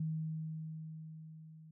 sine tone with level ramp, 158.2 Hz, D#3, 29 cents sharp, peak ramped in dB -33 to -53 dBFS, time 0-1.71 s, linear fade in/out 5 ms, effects none

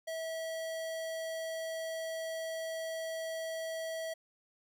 square tone, 649 Hz, E5, 27 cents flat, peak -37 dBFS, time 0.07-4.14 s, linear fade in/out 10 ms, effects none

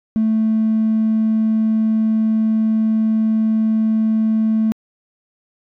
triangle tone, 220 Hz, A3, in tune, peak -10 dBFS, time 0.16-4.72 s, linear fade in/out 0 ms, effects tanh soft clip ceiling -10 dBFS

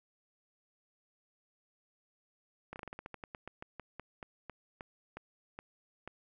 slowing click train, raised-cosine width 0.5 ms, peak -28 dBFS, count 21, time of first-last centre 2.73-6.076 s, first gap 29 ms, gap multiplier 1.16, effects none

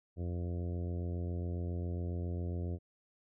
harmonic tone, 87.31 Hz, F2, in tune, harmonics 1 / 2 / 3 / 4 / 5 / 6 / 7 / 8, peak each -35 / -43 / -47 / -47 / -50 / -53 / -55 / -59 dBFS, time 0.16-2.79 s, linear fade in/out 50 ms, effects none

